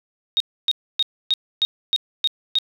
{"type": "tone bursts", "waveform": "sine", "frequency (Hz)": 3728, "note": "A#7", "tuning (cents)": -1, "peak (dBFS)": -15, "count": 8, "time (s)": [0.37, 2.586], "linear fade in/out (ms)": 0, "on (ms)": 32, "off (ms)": 280, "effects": ["9-bit"]}